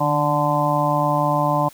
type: harmonic tone with a mistuned harmonic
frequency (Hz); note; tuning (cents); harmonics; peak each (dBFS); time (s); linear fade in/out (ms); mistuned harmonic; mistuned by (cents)
146.83; D3; 0; 1 / 2 / 4 / 5 / 6 / 7; -23 / -26 / -23 / -25 / -23 / -22; 0-1.69; 10; 1; +48
effects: white hiss -47 dBFS RMS until 1.73 s